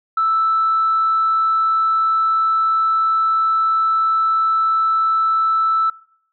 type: tone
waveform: sine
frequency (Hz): 1318.5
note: E6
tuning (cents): 0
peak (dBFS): -13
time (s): 0.17-5.9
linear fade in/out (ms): 5
effects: noise-tail reverb RT60 0.7 s tail -24 dB re dry + tanh soft clip ceiling -9 dBFS